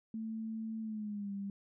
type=tone with pitch glide; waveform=sine; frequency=221.9 to 198.84 Hz; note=A3 to G3; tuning=+15 to +25 cents; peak=-37 dBFS; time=0.14-1.5 s; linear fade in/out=2 ms; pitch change=-190 cents; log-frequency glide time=0.81-1.32 s; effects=none